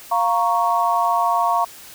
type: chord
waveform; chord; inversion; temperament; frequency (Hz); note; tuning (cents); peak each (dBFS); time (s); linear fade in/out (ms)
sine; Bb minor; second; equal; 698.5 / 932.3 / 1108.7; F5 / Bb5 / Db6; 0 / 0 / 0; -20; 0.11-1.65; 10
effects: white hiss -41 dBFS RMS until 1.94 s